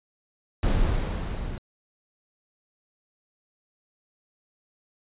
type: noise with level ramp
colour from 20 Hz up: brown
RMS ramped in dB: -21 to -33 dBFS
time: 0.63-1.58 s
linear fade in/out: 2 ms
effects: resampled to 8000 Hz